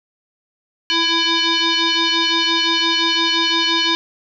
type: tone with frequency modulation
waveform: sine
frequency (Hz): 329.6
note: E4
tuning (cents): 0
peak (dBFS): -14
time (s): 0.9-3.95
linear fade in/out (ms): 0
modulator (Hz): 665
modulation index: 6.4
effects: none